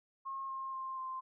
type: tone with pitch steps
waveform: sine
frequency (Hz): 1078 / 1066.8 / 1055.8 / 1044.9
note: C#6 / C6 / C6 / C6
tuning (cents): -49 / +33 / +15 / -3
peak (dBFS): -38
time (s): 0.25-1.21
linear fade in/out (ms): 20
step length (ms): 240
effects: none

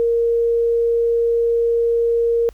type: tone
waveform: sine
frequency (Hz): 466.2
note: A#4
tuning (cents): 0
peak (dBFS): -14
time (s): 0-2.49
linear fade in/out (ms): 0
effects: added 50 Hz sine -41 dBFS peak until 2.53 s + pink hiss -56 dBFS RMS until 2.53 s

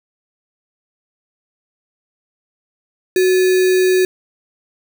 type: tone with sample-and-hold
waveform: sine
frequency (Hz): 370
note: F#4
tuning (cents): 0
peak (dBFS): -10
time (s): 3.16-4.05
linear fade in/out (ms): 2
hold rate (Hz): 2100
effects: none

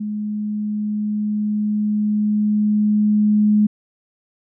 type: tone with level ramp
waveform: sine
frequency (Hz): 210.4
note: G#3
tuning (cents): +23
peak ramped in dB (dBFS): -22 to -11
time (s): 0-3.67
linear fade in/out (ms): 10
effects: none

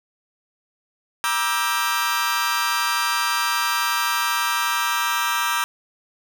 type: chord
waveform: sawtooth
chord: E half-diminished seventh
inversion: second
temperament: just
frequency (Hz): 949.3 / 1186.7 / 1318.5 / 1582.2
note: Bb5 / D6 / E6 / G6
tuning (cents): +31 / +18 / 0 / +16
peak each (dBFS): -22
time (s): 1.24-5.64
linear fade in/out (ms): 0
effects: none

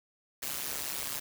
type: noise with amplitude modulation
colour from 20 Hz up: white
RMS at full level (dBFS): -32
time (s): 0.42-1.2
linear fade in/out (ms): 10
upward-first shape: sine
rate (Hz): 140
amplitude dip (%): 100
effects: none

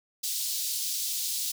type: high-pass noise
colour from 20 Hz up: pink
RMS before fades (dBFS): -31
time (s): 0.23-1.52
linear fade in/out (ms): 10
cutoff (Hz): 4000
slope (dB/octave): 24
effects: none

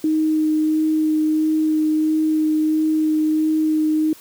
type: tone with vibrato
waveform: sine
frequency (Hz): 311.1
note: D#4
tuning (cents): 0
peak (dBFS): -15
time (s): 0.04-4.13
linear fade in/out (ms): 2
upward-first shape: sine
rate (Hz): 1.5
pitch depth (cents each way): 10
effects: white hiss -45 dBFS RMS until 4.2 s + high-pass 100 Hz 12 dB/octave

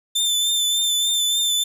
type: tone with vibrato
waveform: sawtooth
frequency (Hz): 3550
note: A7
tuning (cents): +15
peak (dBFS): -15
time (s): 0.15-1.64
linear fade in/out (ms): 10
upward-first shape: triangle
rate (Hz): 3.4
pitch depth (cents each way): 31
effects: resampled to 32000 Hz + 8-bit

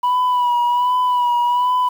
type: tone with vibrato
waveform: sine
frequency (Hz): 981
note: B5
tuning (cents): -12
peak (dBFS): -11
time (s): 0.03-1.89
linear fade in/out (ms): 10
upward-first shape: sine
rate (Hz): 1.3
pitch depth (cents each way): 35
effects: tanh soft clip ceiling -13 dBFS + 7-bit

